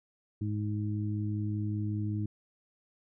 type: harmonic tone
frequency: 105.2 Hz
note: G#2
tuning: 23 cents sharp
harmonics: 1 / 2 / 3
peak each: -31 / -37 / -38 dBFS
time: 0.41-2.26 s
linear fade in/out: 5 ms
effects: none